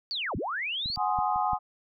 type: linear two-way sweep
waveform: sine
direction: down then up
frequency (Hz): 4688 to 44.14 to 4688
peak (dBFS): -29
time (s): 0.11-0.96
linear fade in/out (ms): 0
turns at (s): 0.36
type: clicks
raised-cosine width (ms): 5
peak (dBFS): -27 / -35 / -28 / -26 / -34 / -26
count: 6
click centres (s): 0.859 / 0.901 / 0.975 / 1.188 / 1.36 / 1.533
type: chord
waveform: sine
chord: Ab dominant seventh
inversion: third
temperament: equal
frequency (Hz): 740 / 830.6 / 1046.5 / 1244.5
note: Gb5 / Ab5 / C6 / Eb6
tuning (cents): 0 / 0 / 0 / 0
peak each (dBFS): -29 / -28 / -32 / -32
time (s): 0.96-1.59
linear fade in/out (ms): 50
effects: none